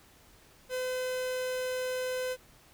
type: tone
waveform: 45% pulse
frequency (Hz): 509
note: C5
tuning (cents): -48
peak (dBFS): -31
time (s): 0.69-2.37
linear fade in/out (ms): 50
effects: pink hiss -59 dBFS RMS until 2.73 s